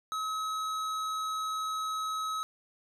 sine tone with hard clipping, 1281 Hz, E6, 50 cents flat, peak -33 dBFS, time 0.12-2.43 s, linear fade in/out 0 ms, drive 13 dB, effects none

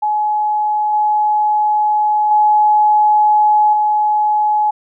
sine tone with level steps, 846 Hz, G#5, 32 cents sharp, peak -13 / -11 / -8 / -11 dBFS, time 0.02-4.71 s, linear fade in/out 10 ms, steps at 0.93 / 2.31 / 3.73 s, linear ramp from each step 2 ms, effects none

